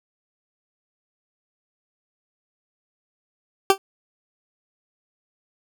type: tone with exponential decay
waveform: 20% pulse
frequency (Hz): 389.1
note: G4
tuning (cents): -13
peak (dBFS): -4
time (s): 3.7-3.78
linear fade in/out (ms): 1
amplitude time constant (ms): 17
effects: none